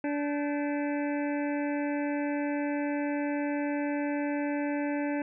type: harmonic tone with a mistuned harmonic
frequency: 290 Hz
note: D4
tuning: 22 cents flat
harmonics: 1 / 2 / 3 / 5 / 6 / 7 / 8 / 9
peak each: -29 / -35 / -39 / -43 / -45 / -46 / -47 / -48 dBFS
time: 0.04-5.22 s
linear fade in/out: 2 ms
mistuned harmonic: 5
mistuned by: +100 cents
effects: none